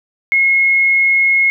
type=tone; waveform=sine; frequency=2165 Hz; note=C#7; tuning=41 cents flat; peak=-9 dBFS; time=0.32-1.5 s; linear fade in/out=0 ms; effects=none